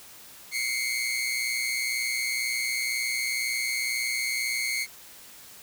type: tone pair together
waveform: sawtooth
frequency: 2104 / 2226 Hz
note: C7 / C#7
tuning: +9 / +7 cents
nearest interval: minor second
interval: 98 cents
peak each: -26 dBFS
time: 0.51-4.87 s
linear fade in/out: 50 ms
effects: white hiss -48 dBFS RMS until 5.62 s